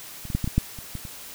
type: clicks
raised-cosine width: 5 ms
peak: -25 / -20 / -10 / -13 / -15 / -6 / -26 / -20 / -25 dBFS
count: 9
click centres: 0.253 / 0.302 / 0.35 / 0.443 / 0.476 / 0.58 / 0.788 / 0.953 / 1.052 s
effects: white hiss -41 dBFS RMS until 1.34 s